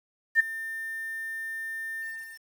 sine tone with ADSR envelope, 1800 Hz, A6, 39 cents sharp, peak -14 dBFS, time 0.35-2.44 s, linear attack 47 ms, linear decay 12 ms, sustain -18 dB, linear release 420 ms, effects 8-bit

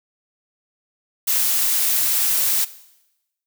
blue noise, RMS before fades -19 dBFS, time 1.27-2.65 s, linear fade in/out 10 ms, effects noise-tail reverb RT60 0.9 s tail -17 dB re dry

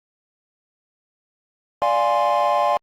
triangle chord, D half-diminished seventh, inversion none, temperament equal, 587.3 / 698.5 / 830.6 / 1046.5 Hz, D5 / F5 / Ab5 / C6, 0 / 0 / 0 / 0 cents, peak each -19 dBFS, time 1.82-2.77 s, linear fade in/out 0 ms, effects tanh soft clip ceiling -9 dBFS + Opus 48 kbps

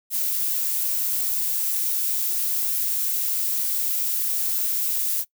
violet noise, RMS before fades -24 dBFS, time 0.1-5.25 s, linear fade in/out 50 ms, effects noise-tail reverb RT60 0.1 s tail -20 dB re dry

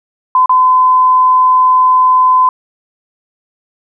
sine tone with dropouts, 1019 Hz, C6, 46 cents flat, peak -5 dBFS, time 0.35-2.49 s, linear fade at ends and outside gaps 2 ms, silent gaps 0.459-0.494 s, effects none

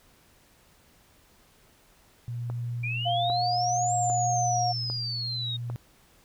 sine tone with tremolo, 119.6 Hz, A#2, 45 cents sharp, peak -29 dBFS, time 2.28-5.76 s, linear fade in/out 0 ms, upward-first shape sine, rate 0.6 Hz, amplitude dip 45%
click train, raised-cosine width 1 ms, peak -25 dBFS, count 5, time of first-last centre 2.5-5.7 s, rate 1.25 Hz
sine exponential two-way sweep, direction up then down, 2349 to 7630 to 3699 Hz, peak -30 dBFS, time 2.83-5.57 s, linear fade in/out 10 ms, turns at 3.95 s
sine tone with pitch glide, 698.5 to 718.1 Hz, F5 to F5, 0 to +48 cents, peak -24 dBFS, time 3.05-4.73 s, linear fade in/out 20 ms, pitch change +48 cents, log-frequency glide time 3.24-3.43 s
effects pink hiss -60 dBFS RMS until 6.24 s

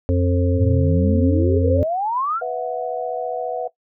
harmonic tone, 88.6 Hz, F2, 25 cents sharp, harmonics 1 / 3 / 5 / 6, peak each -17 / -22 / -24 / -25 dBFS, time 0.09-1.83 s, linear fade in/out 0 ms
sine exponential sweep, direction up, 92.5 to 1439 Hz, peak -19 dBFS, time 0.54-2.42 s, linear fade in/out 50 ms
sine chord, B suspended fourth, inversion none, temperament equal with one note detuned, 493.9 / 659.3 / 734 Hz, B4 / E5 / F#5, 0 / 0 / -14 cents, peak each -26 dBFS, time 2.41-3.68 s, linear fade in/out 10 ms
effects noise-tail reverb RT60 0.1 s tail -18 dB re dry

